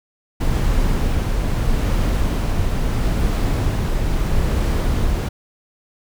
brown noise with tremolo, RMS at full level -17 dBFS, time 0.4-5.29 s, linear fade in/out 10 ms, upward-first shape triangle, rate 0.76 Hz, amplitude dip 25%, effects none

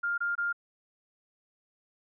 sine tone bursts, 1403 Hz, F6, 8 cents sharp, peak -27 dBFS, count 3, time 0.03-0.528 s, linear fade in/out 10 ms, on 150 ms, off 24 ms, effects none

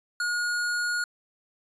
square tone, 1440 Hz, F#6, 47 cents flat, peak -26 dBFS, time 0.2-1.04 s, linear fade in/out 2 ms, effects resampled to 22050 Hz

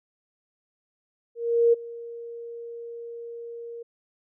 sine tone with ADSR envelope, 467.8 Hz, A#4, 6 cents sharp, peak -14 dBFS, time 1.35-3.83 s, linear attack 380 ms, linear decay 16 ms, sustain -21 dB, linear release 9 ms, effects none

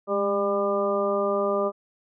harmonic tone with a mistuned harmonic, 199.9 Hz, G3, 34 cents sharp, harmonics 1 / 2 / 3 / 4 / 5 / 6, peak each -32 / -26 / -25 / -37 / -35 / -29 dBFS, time 0.07-1.72 s, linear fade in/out 50 ms, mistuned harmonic 1, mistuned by +48 cents, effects none

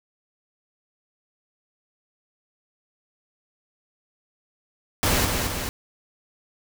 pink noise with echo, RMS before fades -21 dBFS, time 5.03-5.25 s, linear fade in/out 0 ms, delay 220 ms, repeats 2, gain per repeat -4 dB, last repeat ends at 5.69 s, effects none

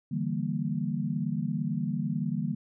sine chord, E half-diminished seventh, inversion third, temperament equal, 146.83 / 164.81 / 196 / 233.1 Hz, D3 / E3 / G3 / Bb3, 0 / 0 / 0 / 0 cents, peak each -33 dBFS, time 0.11-2.55 s, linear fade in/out 10 ms, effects none

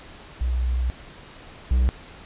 sine / triangle tone pair in turn, 62 / 62.47 Hz, B1 / B1, +7 / +20 cents, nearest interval unison, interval 13 cents, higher second, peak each -20 / -14 dBFS, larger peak second, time 0.41-0.9 / 1.71-1.89 s, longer first, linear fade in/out 0 ms, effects pink hiss -44 dBFS RMS until 2.25 s + resampled to 8000 Hz

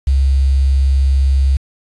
sine tone with quantisation, 67.6 Hz, C#2, 43 cents flat, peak -9 dBFS, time 0.07-1.57 s, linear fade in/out 5 ms, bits 6, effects resampled to 22050 Hz

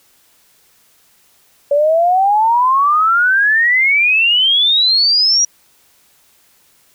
sine exponential sweep, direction up, 563 to 5800 Hz, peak -9 dBFS, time 1.71-5.45 s, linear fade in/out 5 ms, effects white hiss -53 dBFS RMS until 6.94 s

